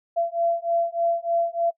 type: beating tone pair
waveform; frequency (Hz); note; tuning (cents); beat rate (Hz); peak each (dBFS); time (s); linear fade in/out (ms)
sine; 677 / 680.3; E5 / F5; +46 / -46; 3.3; -24; 0.16-1.71; 20
effects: noise-tail reverb RT60 0.1 s tail -21 dB re dry